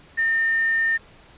sine tone with quantisation, 1815 Hz, A#6, 47 cents flat, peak -18 dBFS, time 0.17-0.98 s, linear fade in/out 20 ms, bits 6, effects pink hiss -50 dBFS RMS until 1.37 s + resampled to 8000 Hz

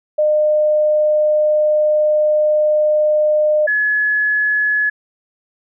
sine tone pair in turn, 607 / 1700.6 Hz, D#5 / G#6, -43 / +41 cents, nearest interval octave + tritone, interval 1784 cents, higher second, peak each -11 / -13 dBFS, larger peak first, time 0.18-3.67 / 3.67-4.9 s, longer first, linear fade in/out 10 ms, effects none

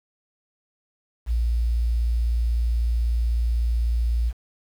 sine tone with quantisation, 58.1 Hz, A#1, 5 cents flat, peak -19 dBFS, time 1.26-4.33 s, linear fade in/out 50 ms, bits 8, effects none

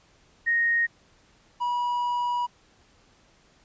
sine / triangle tone pair in turn, 1864 / 970.5 Hz, A#6 / B5, -1 / -31 cents, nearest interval major seventh, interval 1130 cents, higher first, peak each -20 / -22 dBFS, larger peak first, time 0.46-0.87 / 1.6-2.47 s, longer second, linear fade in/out 20 ms, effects pink hiss -60 dBFS RMS until 3.64 s + resampled to 16000 Hz

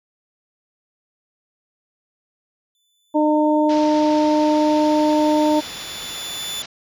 sawtooth tone with exponential growth, 3498 Hz, A7, 11 cents flat, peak -22 dBFS, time 2.75-6.62 s, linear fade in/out 1 ms, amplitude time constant 840 ms
harmonic tone, 303.5 Hz, D#4, 43 cents flat, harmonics 1 / 2 / 3, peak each -16 / -19 / -21 dBFS, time 3.14-5.61 s, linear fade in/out 20 ms
white low-pass noise, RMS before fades -35 dBFS, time 3.69-6.66 s, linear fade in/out 5 ms, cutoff 5800 Hz, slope 48 dB/octave
effects none

